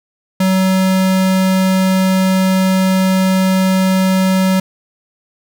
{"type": "tone", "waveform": "square", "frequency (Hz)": 188.5, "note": "F#3", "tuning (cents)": 32, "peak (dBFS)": -11, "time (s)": [0.4, 4.6], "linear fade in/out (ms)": 5, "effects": []}